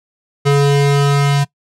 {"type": "tone pair together", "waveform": "square", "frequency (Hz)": [141.8, 424.9], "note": ["C#3", "G#4"], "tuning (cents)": [40, 40], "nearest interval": "octave + perfect fifth", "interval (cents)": 1900, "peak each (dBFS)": [-11, -19], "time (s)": [0.45, 1.45], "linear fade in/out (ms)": 20, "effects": ["noise-tail reverb RT60 0.1 s tail -21 dB re dry", "low-pass 9000 Hz 12 dB/octave"]}